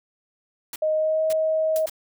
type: noise bursts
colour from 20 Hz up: white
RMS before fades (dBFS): -34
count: 3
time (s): 0.73-1.897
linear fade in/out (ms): 2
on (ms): 29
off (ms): 540
type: tone with pitch glide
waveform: sine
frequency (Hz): 622.3 to 632.8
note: D#5 to D#5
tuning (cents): 0 to +29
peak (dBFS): -19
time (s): 0.82-1.86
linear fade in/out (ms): 5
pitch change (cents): +29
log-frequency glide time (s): 0.95-1.22
type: noise with exponential decay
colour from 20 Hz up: blue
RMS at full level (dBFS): -29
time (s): 1.76-1.87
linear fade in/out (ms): 0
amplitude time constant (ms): 23
effects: none